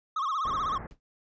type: tone with vibrato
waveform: triangle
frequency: 1174.7 Hz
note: D6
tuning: in tune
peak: -25 dBFS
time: 0.16-0.78 s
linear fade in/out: 5 ms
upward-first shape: sine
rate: 16 Hz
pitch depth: 170 cents each way
type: low-pass noise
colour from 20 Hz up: pink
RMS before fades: -41 dBFS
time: 0.45-0.87 s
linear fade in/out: 5 ms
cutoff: 1900 Hz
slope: 48 dB/octave
type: noise with exponential decay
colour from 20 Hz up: brown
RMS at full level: -41 dBFS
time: 0.91-1 s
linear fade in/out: 0 ms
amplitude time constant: 18 ms
effects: resampled to 16000 Hz